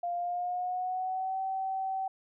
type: tone with pitch glide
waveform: sine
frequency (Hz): 698.5 to 766.1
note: F5 to G5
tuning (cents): 0 to -40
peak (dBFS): -30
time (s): 0.03-2.08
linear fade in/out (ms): 5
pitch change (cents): +160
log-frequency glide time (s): 0.15-1.4
effects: none